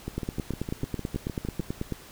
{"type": "two click trains", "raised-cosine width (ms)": 3, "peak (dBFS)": [-16, -19], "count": [17, 11], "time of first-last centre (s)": [[0.18, 1.923], [0.08, 1.602]], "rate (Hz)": [9.18, 6.57], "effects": ["pink hiss -48 dBFS RMS until 2.11 s"]}